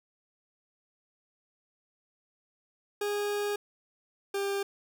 40% pulse tone pair in turn, 411.3 / 397.7 Hz, G#4 / G4, -17 / +25 cents, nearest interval minor second, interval 58 cents, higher first, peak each -28 dBFS, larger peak neither, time 3.01-3.56 / 4.34-4.63 s, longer first, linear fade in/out 5 ms, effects none

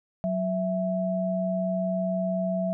sine tone pair together, 185 / 659.3 Hz, F#3 / E5, 0 / 0 cents, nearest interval octave + minor seventh, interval 2200 cents, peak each -27 dBFS, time 0.24-2.73 s, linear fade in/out 0 ms, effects none

